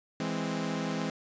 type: chord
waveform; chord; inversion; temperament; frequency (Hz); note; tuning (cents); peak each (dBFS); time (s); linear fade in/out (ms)
sawtooth; E augmented; none; equal; 164.81 / 207.7 / 261.6; E3 / G#3 / B#3; 0 / 0 / 0; -31; 0.2-1.1; 2
effects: resampled to 16000 Hz